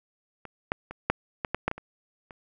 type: clicks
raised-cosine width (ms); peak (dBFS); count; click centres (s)
0.5; -25 / -10 / -23 / -6 / -13 / -11 / -9 / -15 / -26 / -28; 10; 0.453 / 0.719 / 0.91 / 1.1 / 1.448 / 1.546 / 1.68 / 1.714 / 1.78 / 2.308
effects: none

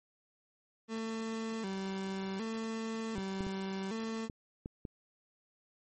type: tone with vibrato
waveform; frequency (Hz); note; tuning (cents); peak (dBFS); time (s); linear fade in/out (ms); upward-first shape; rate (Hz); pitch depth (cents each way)
30% pulse; 207.7; G#3; 0; -33; 0.88-4.29; 50; square; 0.66; 130
type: clicks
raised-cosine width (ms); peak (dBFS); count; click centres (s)
3; -27; 6; 3.182 / 3.407 / 3.467 / 4.298 / 4.659 / 4.852
effects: MP3 32 kbps

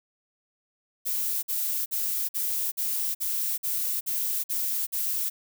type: noise bursts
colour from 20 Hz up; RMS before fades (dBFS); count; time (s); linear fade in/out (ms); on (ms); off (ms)
violet; -28; 10; 1.05-5.3; 20; 380; 50
effects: none

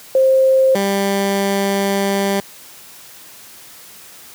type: tone pair in turn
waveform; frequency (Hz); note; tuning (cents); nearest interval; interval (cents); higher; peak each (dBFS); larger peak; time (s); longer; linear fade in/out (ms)
sine / 15% pulse; 528 / 197.78; C5 / G3; +16 / +16; octave + perfect fourth; 1700; first; -9; neither; 0.15-0.75 / 0.75-2.4; second; 2
effects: white hiss -40 dBFS RMS until 4.34 s + high-pass 80 Hz 12 dB/octave

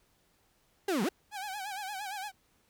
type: linear two-way sweep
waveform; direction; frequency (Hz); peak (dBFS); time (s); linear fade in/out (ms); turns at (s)
35% pulse; down then up; 415.3 to 174.61 to 414.5; -26; 0.88-1.09; 5; 1.03
type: tone with vibrato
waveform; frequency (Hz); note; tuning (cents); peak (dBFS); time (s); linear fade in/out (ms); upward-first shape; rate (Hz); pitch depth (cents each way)
sawtooth; 798; G5; +31; -33; 1.31-2.32; 50; sine; 8.7; 110
effects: pink hiss -70 dBFS RMS until 2.69 s

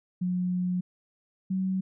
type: tone pair in turn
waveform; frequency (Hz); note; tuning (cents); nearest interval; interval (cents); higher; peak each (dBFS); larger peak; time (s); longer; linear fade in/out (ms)
sine; 180.6 / 188.63; F#3 / F#3; -42 / +34; minor second; 76; second; -25; neither; 0.21-0.81 / 1.5-1.81; first; 10
effects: none

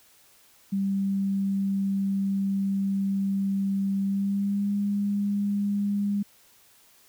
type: tone with pitch glide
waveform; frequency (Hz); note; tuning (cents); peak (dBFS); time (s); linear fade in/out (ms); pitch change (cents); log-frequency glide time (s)
sine; 196 to 202.6; G3 to G#3; 0 to -43; -23; 0.72-6.23; 10; +57; 4.03-4.73
effects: white hiss -58 dBFS RMS until 7.08 s

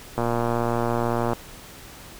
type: click train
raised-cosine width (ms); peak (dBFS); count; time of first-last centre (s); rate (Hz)
1; -10; 137; 0.18-1.333; 118
effects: pink hiss -43 dBFS RMS until 2.19 s

